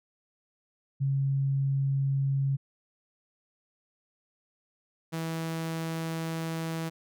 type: tone pair in turn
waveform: sine / sawtooth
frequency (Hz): 137.1 / 163.04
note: C#3 / E3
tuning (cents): -19 / -19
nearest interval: minor third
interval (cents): 300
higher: second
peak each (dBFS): -24 / -27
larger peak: first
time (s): 1-2.57 / 5.12-6.9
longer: second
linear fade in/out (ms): 20
effects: none